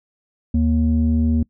sine tone pair together, 78.6 / 235.5 Hz, D#2 / A#3, +18 / +18 cents, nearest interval octave + perfect fifth, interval 1900 cents, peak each -16 dBFS, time 0.54-1.43 s, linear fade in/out 5 ms, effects noise-tail reverb RT60 0.1 s tail -24 dB re dry + tanh soft clip ceiling -10 dBFS

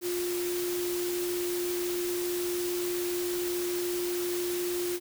sine tone in noise, 353.4 Hz, F4, 21 cents sharp, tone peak -29 dBFS, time 0.01-5 s, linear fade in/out 50 ms, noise white, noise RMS -37 dBFS, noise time 0.01-5 s, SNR +5 dB, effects none

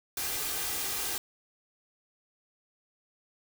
white noise with comb filter, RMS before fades -33 dBFS, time 0.17-1.18 s, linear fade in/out 2 ms, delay 2.5 ms, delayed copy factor +0.55, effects none

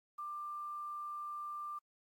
sine tone with quantisation, 1187 Hz, D6, 18 cents sharp, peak -40 dBFS, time 0.18-1.79 s, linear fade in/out 10 ms, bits 11, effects AAC 64 kbps

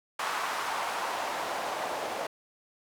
white noise with band-pass filter sweep, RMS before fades -33 dBFS, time 0.19-2.27 s, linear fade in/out 5 ms, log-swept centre 1100 to 630 Hz, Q 1.9, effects none

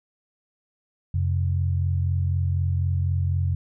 sine tone pair together, 89.4 / 133.41 Hz, F2 / C3, +41 / +34 cents, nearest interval perfect fifth, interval 693 cents, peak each -21 / -27 dBFS, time 1.14-3.55 s, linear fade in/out 5 ms, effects none

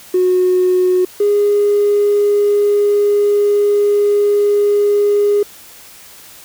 triangle tone pair in turn, 365.9 / 410.7 Hz, F#4 / G#4, -19 / -19 cents, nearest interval major second, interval 200 cents, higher second, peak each -6 dBFS, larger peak neither, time 0.14-1.05 / 1.2-5.43 s, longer second, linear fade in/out 5 ms, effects tanh soft clip ceiling -7 dBFS + white hiss -39 dBFS RMS until 6.44 s

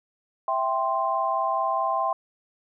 sine chord, C major, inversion first, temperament equal, 659.3 / 784 / 1046.5 Hz, E5 / G5 / C6, 0 / 0 / 0 cents, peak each -28 / -27 / -25 dBFS, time 0.48-2.13 s, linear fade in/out 2 ms, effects none

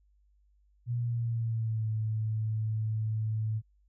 sine tone with pitch glide, 120 to 109.41 Hz, B2 to A2, -49 to -9 cents, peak -28 dBFS, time 0.86-3.62 s, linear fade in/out 50 ms, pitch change -160 cents, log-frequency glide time 0.97-1.88 s, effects added 50 Hz sine -63 dBFS peak until 3.88 s

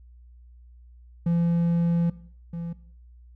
triangle tone pair in turn, 170 / 169.2 Hz, F3 / E3, -46 / +45 cents, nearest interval unison, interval 9 cents, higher first, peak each -18 / -28 dBFS, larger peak first, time 1.26-2.1 / 2.53-2.73 s, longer first, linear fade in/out 5 ms, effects noise-tail reverb RT60 0.6 s tail -18 dB re dry + added 60 Hz sine -47 dBFS peak until 3.35 s

